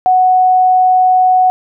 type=tone; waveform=sine; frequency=740 Hz; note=F#5; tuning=in tune; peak=-6 dBFS; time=0.06-1.5 s; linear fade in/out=0 ms; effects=none